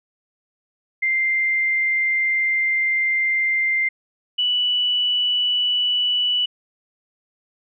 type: tone pair in turn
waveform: sine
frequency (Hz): 2093 / 2960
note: C7 / F#7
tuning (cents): 0 / 0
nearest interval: tritone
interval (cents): 600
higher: second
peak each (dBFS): -17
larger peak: neither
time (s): 1.02-3.89 / 4.38-6.46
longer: first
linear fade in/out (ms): 10
effects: none